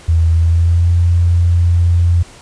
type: tone with pitch glide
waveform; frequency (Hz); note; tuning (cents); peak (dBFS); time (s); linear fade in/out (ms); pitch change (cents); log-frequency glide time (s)
sine; 82.2 to 86.34; E2 to F2; -4 to -19; -8; 0.08-2.23; 10; +85; 0.32-0.91
effects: pink hiss -39 dBFS RMS until 2.41 s + resampled to 22050 Hz